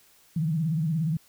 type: tone with vibrato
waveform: sine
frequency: 159.4 Hz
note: D#3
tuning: 42 cents sharp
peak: -23 dBFS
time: 0.36-1.17 s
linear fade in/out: 5 ms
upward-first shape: sine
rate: 17 Hz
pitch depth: 130 cents each way
effects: white hiss -59 dBFS RMS until 1.28 s